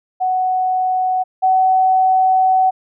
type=tone pair in turn; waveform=sine; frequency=743 / 752.5 Hz; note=F#5 / F#5; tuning=+7 / +29 cents; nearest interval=unison; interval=22 cents; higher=second; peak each=-14 / -10 dBFS; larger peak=second; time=0.2-1.24 / 1.42-2.71 s; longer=second; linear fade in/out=20 ms; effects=none